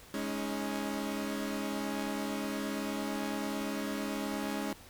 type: chord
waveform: sawtooth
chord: Ab suspended fourth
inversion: none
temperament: equal with one note detuned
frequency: 207.7 / 277.2 / 316 Hz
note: Ab3 / Db4 / Eb4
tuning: 0 / 0 / +27 cents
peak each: -33 / -33 / -37 dBFS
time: 0.14-4.73 s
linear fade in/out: 2 ms
effects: pink hiss -54 dBFS RMS until 4.89 s